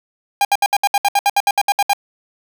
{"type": "tone bursts", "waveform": "45% pulse", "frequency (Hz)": 807, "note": "G#5", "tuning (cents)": -50, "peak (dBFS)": -11, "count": 15, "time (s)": [0.41, 1.933], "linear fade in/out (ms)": 2, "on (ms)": 39, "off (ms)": 67, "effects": []}